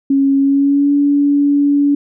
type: tone with pitch glide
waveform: sine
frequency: 274.6 to 285.8 Hz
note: C#4 to D4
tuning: -16 to -47 cents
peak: -9 dBFS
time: 0.1-1.95 s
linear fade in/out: 5 ms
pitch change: +69 cents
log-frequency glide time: 0.39-0.92 s
effects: none